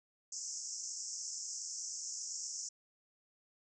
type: band-pass noise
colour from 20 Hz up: pink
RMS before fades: -43 dBFS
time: 0.32-2.69 s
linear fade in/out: 5 ms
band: 5300 to 7600 Hz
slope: 96 dB/octave
effects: none